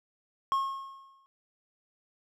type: tone with exponential decay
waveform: triangle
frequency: 1084 Hz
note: C#6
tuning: 39 cents flat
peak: -21 dBFS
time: 0.52-1.26 s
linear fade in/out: 0 ms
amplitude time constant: 160 ms
effects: none